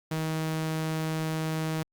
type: tone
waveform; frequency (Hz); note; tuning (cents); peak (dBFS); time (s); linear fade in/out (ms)
sawtooth; 158.6; D#3; +33; -24; 0.11-1.83; 5
effects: Opus 48 kbps